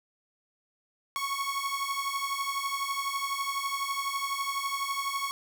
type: beating tone pair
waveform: sawtooth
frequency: 1100 / 1112 Hz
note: C#6 / C#6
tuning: -14 / +5 cents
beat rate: 12 Hz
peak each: -29 dBFS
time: 1.16-5.31 s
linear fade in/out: 0 ms
effects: none